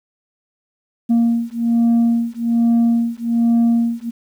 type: beating tone pair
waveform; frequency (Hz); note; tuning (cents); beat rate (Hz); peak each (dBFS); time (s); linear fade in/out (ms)
sine; 232.5 / 233.7; A#3 / A#3; -4 / +5; 1.2; -14 / -14; 1.09-4.11; 20
effects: tanh soft clip ceiling -10 dBFS + 8-bit